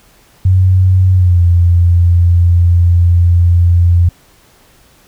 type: tone with pitch glide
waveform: sine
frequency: 93 to 86.77 Hz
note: F#2 to F2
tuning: +9 to -11 cents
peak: -5 dBFS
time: 0.45-4.09 s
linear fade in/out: 5 ms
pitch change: -120 cents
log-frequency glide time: 1.13-1.41 s
effects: pink hiss -47 dBFS RMS until 5.07 s